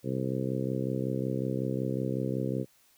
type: harmonic tone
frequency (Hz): 65.41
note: C2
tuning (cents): 0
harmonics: 2 / 3 / 4 / 5 / 6 / 7 / 8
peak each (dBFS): -33 / -35 / -36 / -37 / -38 / -38 / -39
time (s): 0.03-2.66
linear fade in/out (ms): 50
effects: white hiss -64 dBFS RMS until 2.97 s